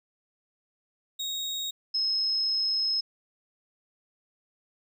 35% pulse / sine tone pair in turn, 3763 / 5166 Hz, A#7 / E8, +16 / -36 cents, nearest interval perfect fourth, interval 548 cents, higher second, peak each -28 / -24 dBFS, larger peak second, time 1.19-1.71 / 1.94-3.01 s, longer second, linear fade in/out 10 ms, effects none

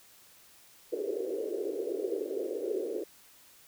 pink band-pass noise, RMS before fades -34 dBFS, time 0.92-3.04 s, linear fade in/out 10 ms, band 360 to 490 Hz, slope 48 dB/octave, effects white hiss -58 dBFS RMS until 3.67 s

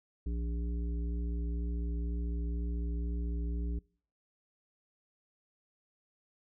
harmonic tone with a mistuned harmonic, 58 Hz, A#1, 8 cents flat, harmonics 1 / 3 / 5 / 7, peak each -32 / -43 / -45 / -51 dBFS, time 0.26-3.79 s, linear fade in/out 5 ms, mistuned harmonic 1, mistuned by +60 cents, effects noise-tail reverb RT60 0.5 s tail -25 dB re dry

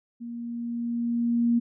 sine tone with level ramp, 235.8 Hz, A#3, 20 cents sharp, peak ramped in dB -34 to -18 dBFS, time 0.2-1.6 s, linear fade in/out 20 ms, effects none

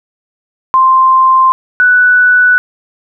sine tone pair in turn, 1046.5 / 1484.2 Hz, C6 / F#6, 0 / +5 cents, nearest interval tritone, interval 605 cents, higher second, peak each -4 dBFS, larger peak neither, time 0.74-1.52 / 1.8-2.58 s, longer neither, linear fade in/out 0 ms, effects none

